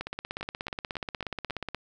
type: two click trains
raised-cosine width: 0.3 ms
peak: -17 / -21 dBFS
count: 30 / 5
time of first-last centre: 0.01-1.747 / 0.41-1.5 s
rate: 16.7 / 3.67 Hz
effects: none